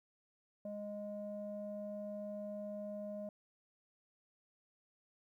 square tone with low-pass filter, 206.8 Hz, G#3, 7 cents flat, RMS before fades -44 dBFS, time 0.65-3.29 s, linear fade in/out 2 ms, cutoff 570 Hz, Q 9.4, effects 13-bit

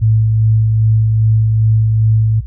sine tone with tremolo, 110 Hz, A2, in tune, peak -7 dBFS, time 0.01-2.41 s, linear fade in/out 20 ms, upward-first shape sine, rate 2.5 Hz, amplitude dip 25%, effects added 60 Hz sine -24 dBFS peak until 2.46 s

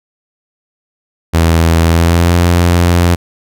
sawtooth tone with pitch glide, 82.6 to 86.81 Hz, E2 to F2, +4 to -10 cents, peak -3 dBFS, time 1.33-3.16 s, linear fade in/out 20 ms, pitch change +86 cents, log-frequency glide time 1.85-2.36 s, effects none

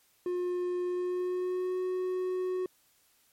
triangle tone with pitch glide, 357.7 to 368 Hz, F4 to F#4, +41 to -9 cents, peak -27 dBFS, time 0.26-2.66 s, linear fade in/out 2 ms, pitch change +50 cents, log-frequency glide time 0.86-1.79 s, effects white hiss -67 dBFS RMS until 3.32 s + MP3 64 kbps

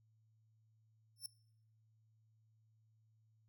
20% pulse tone with exponential growth, 5370 Hz, E8, 31 cents sharp, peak -34 dBFS, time 1.16-1.26 s, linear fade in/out 2 ms, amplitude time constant 20 ms, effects noise-tail reverb RT60 0.7 s tail -20 dB re dry + added 110 Hz sine -70 dBFS peak until 3.48 s

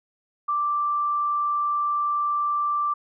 sine tone, 1174.7 Hz, D6, in tune, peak -21 dBFS, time 0.48-2.94 s, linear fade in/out 10 ms, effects none

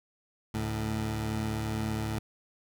20% pulse tone pair together, 72 / 109.1 Hz, D2 / A2, -34 / -14 cents, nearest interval perfect fifth, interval 720 cents, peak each -32 / -26 dBFS, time 0.54-2.19 s, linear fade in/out 5 ms, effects none

